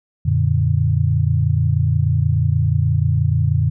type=chord; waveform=sine; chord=Gb augmented; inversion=none; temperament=equal with one note detuned; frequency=90.23 / 116.54 / 146.83 Hz; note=Gb2 / Bb2 / D3; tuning=-43 / 0 / 0 cents; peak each=-18 dBFS; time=0.25-3.7 s; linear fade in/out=10 ms; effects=none